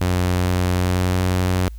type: tone with pitch glide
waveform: sawtooth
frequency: 90.2 to 91.51 Hz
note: F#2 to F#2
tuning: -44 to -19 cents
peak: -13 dBFS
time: 0.01-1.68 s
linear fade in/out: 0 ms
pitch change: +25 cents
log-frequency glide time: 0.72-1.16 s
effects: added 55 Hz sine -31 dBFS peak until 1.78 s + white hiss -57 dBFS RMS until 1.78 s